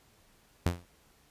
sawtooth tone with exponential decay, 87.31 Hz, F2, in tune, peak -19 dBFS, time 0.66-0.85 s, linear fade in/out 0 ms, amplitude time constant 41 ms, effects pink hiss -64 dBFS RMS until 1.3 s + resampled to 32000 Hz

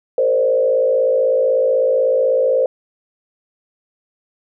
sine tone with frequency modulation, 523.3 Hz, C5, in tune, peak -12 dBFS, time 0.18-2.66 s, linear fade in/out 2 ms, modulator 56.1 Hz, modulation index 1, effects none

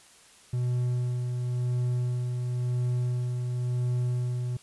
triangle tone with tremolo, 123.47 Hz, B2, in tune, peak -22 dBFS, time 0.53-4.57 s, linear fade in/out 5 ms, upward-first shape sine, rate 0.95 Hz, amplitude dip 35%, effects white hiss -55 dBFS RMS until 4.62 s + resampled to 24000 Hz

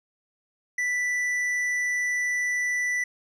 sine tone with tanh clipping, 1975.5 Hz, B6, in tune, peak -25 dBFS, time 0.78-3.04 s, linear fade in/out 5 ms, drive 8 dB, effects none

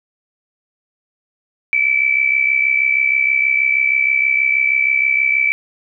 sine tone with amplitude modulation, 2310 Hz, D7, 29 cents flat, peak -9 dBFS, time 1.73-5.52 s, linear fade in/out 0 ms, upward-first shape sine, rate 66.3 Hz, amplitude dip 70%, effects none

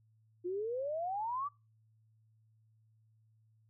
sine exponential sweep, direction up, 345.5 to 1185 Hz, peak -34 dBFS, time 0.44-1.49 s, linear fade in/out 20 ms, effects noise-tail reverb RT60 0.3 s tail -26 dB re dry + added 110 Hz sine -66 dBFS peak until 3.69 s

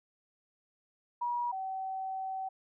sine tone pair in turn, 962 / 763.5 Hz, B5 / G5, -46 / -46 cents, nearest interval major third, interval 400 cents, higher first, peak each -30 / -34 dBFS, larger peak first, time 1.21-1.52 / 1.52-2.49 s, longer second, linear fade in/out 10 ms, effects none

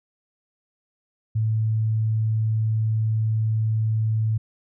sine tone, 110 Hz, A2, in tune, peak -19 dBFS, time 1.35-4.38 s, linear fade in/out 10 ms, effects none

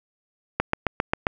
click train, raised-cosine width 0.5 ms, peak -5 dBFS, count 6, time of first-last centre 0.6-1.268 s, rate 7.48 Hz, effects none

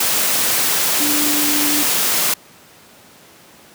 sine tone in noise, 294.9 Hz, D4, 7 cents sharp, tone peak -21 dBFS, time 1-1.83 s, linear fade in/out 5 ms, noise white, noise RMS -17 dBFS, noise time 0-2.34 s, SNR -7 dB, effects pink hiss -45 dBFS RMS until 3.74 s + high-pass 150 Hz 12 dB/octave

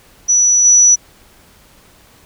sine tone with level steps, 5910 Hz, F#8, 3 cents flat, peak -8 / -5 dBFS, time 0.28-0.96 s, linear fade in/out 20 ms, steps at 0.64 s, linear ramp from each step 20 ms, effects pink hiss -47 dBFS RMS until 2.25 s

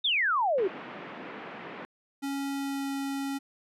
sine exponential sweep, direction down, 3762 to 354.5 Hz, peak -23 dBFS, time 0.04-0.68 s, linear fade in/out 10 ms
pink band-pass noise, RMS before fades -42 dBFS, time 0.58-1.85 s, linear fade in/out 0 ms, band 190 to 2600 Hz, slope 24 dB/octave
square tone with pitch glide, 277.2 to 275.4 Hz, C#4 to C#4, 0 to -11 cents, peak -31 dBFS, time 2.22-3.39 s, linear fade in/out 20 ms, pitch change -11 cents, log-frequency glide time 2.56-2.9 s
effects resampled to 32000 Hz

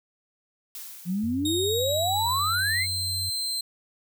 blue noise with exponential decay, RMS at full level -37 dBFS, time 0.75-2.09 s, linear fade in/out 1 ms, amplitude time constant 290 ms
sine exponential sweep, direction up, 170 to 2217 Hz, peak -24 dBFS, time 1.05-2.87 s, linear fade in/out 50 ms
sine tone, 94 Hz, F#2, 28 cents sharp, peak -33 dBFS, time 1.23-3.3 s, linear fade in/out 10 ms
sawtooth tone with pitch glide, 3729 to 4114 Hz, A#7 to C8, 0 to -30 cents, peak -24 dBFS, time 1.45-3.61 s, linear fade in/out 5 ms, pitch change +170 cents, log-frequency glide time 1.61-2.75 s
effects none

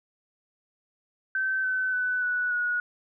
sine tone with pitch steps, 1542 / 1519.9 / 1498.1 / 1476.6 / 1455.5 Hz, G6 / F#6 / F#6 / F#6 / F#6, -29 / +46 / +21 / -4 / -29 cents, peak -24 dBFS, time 1.35-2.8 s, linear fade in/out 2 ms, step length 290 ms, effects none

